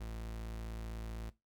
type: tone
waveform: 40% pulse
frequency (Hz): 55.8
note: A1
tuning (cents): +25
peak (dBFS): -40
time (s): 0-1.3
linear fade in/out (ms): 10
effects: noise-tail reverb RT60 0.2 s tail -17 dB re dry